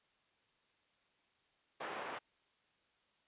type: band-pass noise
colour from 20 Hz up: pink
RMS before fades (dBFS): -44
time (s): 1.8-2.19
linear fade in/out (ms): 10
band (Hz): 520 to 1900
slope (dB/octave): 12
effects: white hiss -75 dBFS RMS until 3.27 s + resampled to 8000 Hz